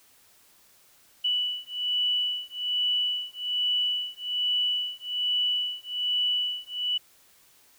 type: beating tone pair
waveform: sine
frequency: 2960 / 2961.2 Hz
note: F#7 / F#7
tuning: 0 / +1 cents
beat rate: 1.2 Hz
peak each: -28 dBFS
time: 1.24-6.98 s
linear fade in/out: 10 ms
effects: white hiss -59 dBFS RMS until 7.78 s